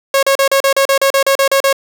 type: tone bursts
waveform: sawtooth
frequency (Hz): 547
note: C#5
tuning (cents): -23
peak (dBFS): -5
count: 13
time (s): 0.14-1.728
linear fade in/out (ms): 2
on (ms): 88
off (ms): 37
effects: none